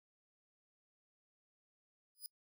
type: tone with exponential growth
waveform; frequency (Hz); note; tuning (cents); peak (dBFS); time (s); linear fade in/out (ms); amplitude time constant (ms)
5% pulse; 4978; D#8; 0; -33; 2.15-2.26; 0; 23
effects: noise-tail reverb RT60 0.1 s tail -26 dB re dry

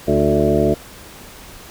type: harmonic tone with a mistuned harmonic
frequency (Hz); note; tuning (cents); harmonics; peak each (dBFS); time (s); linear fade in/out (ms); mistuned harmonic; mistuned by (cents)
73.42; D2; 0; 1 / 2 / 3 / 4 / 5 / 6 / 8 / 9; -24 / -22 / -21 / -22 / -19 / -20 / -22 / -21; 0.07-0.75; 20; 4; +34
effects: pink hiss -39 dBFS RMS until 1.7 s

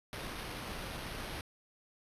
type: noise with sample-and-hold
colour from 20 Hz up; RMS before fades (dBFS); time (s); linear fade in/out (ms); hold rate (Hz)
pink; -42; 0.13-1.41; 0; 7350
effects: resampled to 32000 Hz

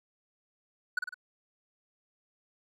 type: tone with echo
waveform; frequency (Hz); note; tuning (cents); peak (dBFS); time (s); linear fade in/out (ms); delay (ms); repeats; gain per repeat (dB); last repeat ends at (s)
triangle; 1480; F#6; 0; -23; 0.97-0.99; 5; 51; 3; -5; 1.143
effects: none

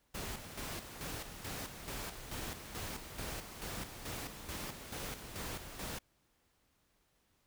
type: noise with tremolo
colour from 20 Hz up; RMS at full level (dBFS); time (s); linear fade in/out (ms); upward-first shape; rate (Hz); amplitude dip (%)
pink; -42; 0.14-5.99; 10; square; 2.3; 55
effects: pink hiss -75 dBFS RMS until 7.46 s

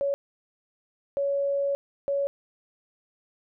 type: tone bursts at uneven times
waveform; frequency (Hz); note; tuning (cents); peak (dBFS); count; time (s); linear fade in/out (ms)
sine; 560; C#5; +18; -23; 3; 0.01-0.14 / 1.17-1.75 / 2.08-2.27; 0
effects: none

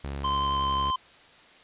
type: tone with pitch glide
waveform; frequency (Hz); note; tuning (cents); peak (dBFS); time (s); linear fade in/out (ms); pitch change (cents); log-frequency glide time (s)
sawtooth; 69.5 to 68.86; C#2 to C#2; +5 to -11; -28; 0.04-0.91; 0; -16; 0.33-0.72
type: tone with vibrato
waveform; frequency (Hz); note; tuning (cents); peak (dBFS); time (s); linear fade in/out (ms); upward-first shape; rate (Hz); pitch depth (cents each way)
square; 1037; C6; -16; -25; 0.24-0.96; 5; sine; 11; 11
effects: white hiss -53 dBFS RMS until 1.63 s + resampled to 8000 Hz

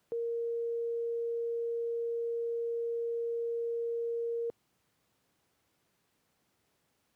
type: tone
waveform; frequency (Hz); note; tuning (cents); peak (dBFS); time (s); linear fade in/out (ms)
sine; 466.1; A#4; 0; -31; 0.12-4.5; 0
effects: pink hiss -75 dBFS RMS until 7.15 s + high-pass 100 Hz 12 dB/octave

